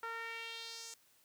sawtooth tone with band-pass filter sweep, 457.8 Hz, A#4, 31 cents flat, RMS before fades -45 dBFS, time 0.03-0.94 s, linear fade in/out 2 ms, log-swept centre 1300 to 7100 Hz, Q 2.4, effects white hiss -69 dBFS RMS until 1.24 s

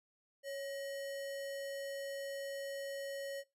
sine tone with sample-and-hold, 554.4 Hz, C#5, in tune, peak -39 dBFS, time 0.43-3.44 s, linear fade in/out 50 ms, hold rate 2450 Hz, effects noise-tail reverb RT60 0.2 s tail -18 dB re dry + resampled to 32000 Hz

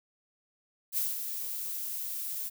violet noise with ADSR envelope, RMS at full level -29 dBFS, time 0.92-2.5 s, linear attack 52 ms, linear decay 190 ms, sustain -7 dB, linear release 26 ms, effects none

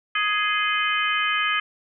harmonic tone with a mistuned harmonic, 416.7 Hz, G#4, 6 cents sharp, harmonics 3 / 4 / 5 / 6 / 7, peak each -25 / -26 / -27 / -28 / -28 dBFS, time 0.15-1.6 s, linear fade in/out 5 ms, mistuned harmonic 7, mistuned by +81 cents, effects none

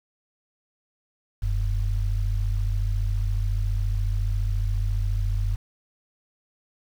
sine tone pair together, 43.65 / 98 Hz, F1 / G2, 0 / 0 cents, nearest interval octave + major second, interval 1400 cents, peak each -23 / -26 dBFS, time 1.42-5.56 s, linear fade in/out 10 ms, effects 8-bit

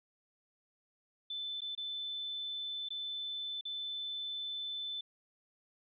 sine tone with dropouts, 3520 Hz, A7, in tune, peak -37 dBFS, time 1.3-5.01 s, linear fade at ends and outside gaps 5 ms, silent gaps 1.607-1.617 / 1.751-1.776 / 2.888-2.904 / 3.611-3.652 s, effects none

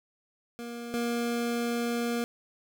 25% pulse tone pair in turn, 236.5 / 236.5 Hz, A#3 / A#3, +25 / +25 cents, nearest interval unison, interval 0 cents, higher neither, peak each -33 / -24 dBFS, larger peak second, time 0.59-0.94 / 0.94-2.24 s, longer second, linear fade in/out 0 ms, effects none

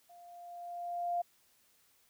sine tone with level ramp, 698.5 Hz, F5, in tune, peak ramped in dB -54 to -29 dBFS, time 0.09-1.22 s, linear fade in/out 10 ms, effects white hiss -69 dBFS RMS until 2.09 s

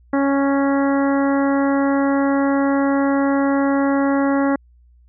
harmonic tone, 277.2 Hz, C#4, in tune, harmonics 1 / 2 / 3 / 4 / 5 / 6 / 7, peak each -16 / -22 / -26 / -28 / -30 / -32 / -33 dBFS, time 0.13-4.56 s, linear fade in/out 5 ms, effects added 60 Hz sine -48 dBFS peak until 5.08 s

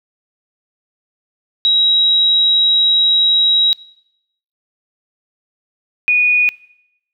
sine tone pair in turn, 3843 / 2465 Hz, B7 / D#7, -48 / -17 cents, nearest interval minor sixth, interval 769 cents, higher first, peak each -9 dBFS, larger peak neither, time 1.65-3.73 / 6.08-6.49 s, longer first, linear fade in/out 0 ms, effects noise-tail reverb RT60 0.8 s tail -22 dB re dry

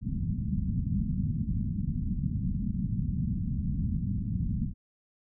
white low-pass noise, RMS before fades -30 dBFS, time 0.01-4.74 s, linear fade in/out 50 ms, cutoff 220 Hz, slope 48 dB/octave, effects none

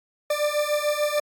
40% pulse beating tone pair, 590 / 596.8 Hz, D5 / D5, +8 / +28 cents, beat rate 6.8 Hz, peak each -24 dBFS, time 0.3-1.2 s, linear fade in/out 5 ms, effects AAC 64 kbps

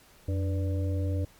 harmonic tone with a mistuned harmonic, 97.7 Hz, G2, 5 cents flat, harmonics 1 / 3 / 5 / 6, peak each -26 / -36 / -40 / -42 dBFS, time 0.28-1.25 s, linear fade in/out 5 ms, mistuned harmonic 1, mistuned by -150 cents, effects pink hiss -57 dBFS RMS until 1.39 s + MP3 96 kbps

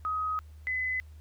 sine tone pair in turn, 1261 / 2019 Hz, D#6 / B6, +23 / +38 cents, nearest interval minor sixth, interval 815 cents, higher second, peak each -28 dBFS, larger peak neither, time 0.05-0.39 / 0.67-1 s, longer first, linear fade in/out 0 ms, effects added 76 Hz sine -46 dBFS peak until 1.2 s + pink hiss -66 dBFS RMS until 1.2 s

